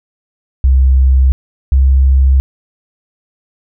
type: tone pair in turn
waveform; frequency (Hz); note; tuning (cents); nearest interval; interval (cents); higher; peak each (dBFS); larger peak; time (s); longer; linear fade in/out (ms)
sine; 65.6 / 66.67; C2 / C2; +5 / +33; unison; 28; second; -5; neither; 0.64-1.32 / 1.72-2.4; neither; 0
effects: none